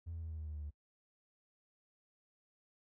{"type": "tone with pitch steps", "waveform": "triangle", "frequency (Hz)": [84, 82.41, 80.86, 79.33, 77.83, 76.36, 74.92, 73.51], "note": ["E2", "E2", "E2", "D#2", "D#2", "D#2", "D2", "D2"], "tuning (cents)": [33, 0, -33, 34, 1, -32, 35, 2], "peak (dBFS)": -38, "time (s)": [0.06, 0.708], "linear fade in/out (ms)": 20, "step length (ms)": 81, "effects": ["noise-tail reverb RT60 0.1 s tail -24 dB re dry", "tanh soft clip ceiling -37 dBFS"]}